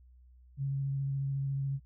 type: tone with vibrato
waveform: sine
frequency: 137.5 Hz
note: C#3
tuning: 14 cents flat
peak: -30 dBFS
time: 0.57-1.8 s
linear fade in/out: 50 ms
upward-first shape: square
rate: 14 Hz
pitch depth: 11 cents each way
effects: added 62 Hz sine -55 dBFS peak until 1.85 s